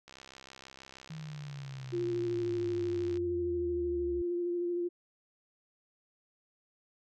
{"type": "click train", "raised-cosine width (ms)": 0.2, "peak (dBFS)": -32, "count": 206, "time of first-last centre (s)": [0.08, 3.172], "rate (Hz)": 66.3}
{"type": "exponential sweep", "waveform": "sine", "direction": "down", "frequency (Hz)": [160, 68.8], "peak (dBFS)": -40, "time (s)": [1.1, 4.22], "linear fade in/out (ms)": 5}
{"type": "tone with vibrato", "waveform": "sine", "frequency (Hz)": 349.2, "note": "F4", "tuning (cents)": 0, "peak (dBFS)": -30, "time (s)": [1.92, 4.89], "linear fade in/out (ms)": 20, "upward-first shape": "sine", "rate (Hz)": 13, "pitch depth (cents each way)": 19}
{"effects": []}